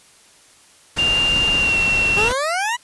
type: low-pass noise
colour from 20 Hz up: pink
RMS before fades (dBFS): -26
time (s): 0.96-2.33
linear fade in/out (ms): 10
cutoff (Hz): 7700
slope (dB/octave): 12
type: tone with pitch glide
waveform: sine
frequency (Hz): 2794 to 2725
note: F7 to F7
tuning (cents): 0 to -43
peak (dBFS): -15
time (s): 0.98-2.29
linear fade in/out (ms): 10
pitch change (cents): -43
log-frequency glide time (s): 1.55-1.76
type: exponential sweep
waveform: 20% pulse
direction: up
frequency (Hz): 395.1 to 1000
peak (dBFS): -14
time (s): 2.16-2.77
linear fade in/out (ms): 20
effects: white hiss -50 dBFS RMS until 2.83 s + resampled to 24000 Hz